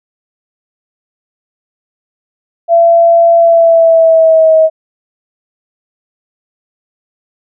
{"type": "tone with pitch glide", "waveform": "sine", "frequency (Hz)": [675, 637.1], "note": ["E5", "D#5"], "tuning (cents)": [41, 41], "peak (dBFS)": -3, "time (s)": [2.68, 4.7], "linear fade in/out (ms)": 50, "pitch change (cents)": -100, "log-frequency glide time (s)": [3.37, 4.56], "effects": []}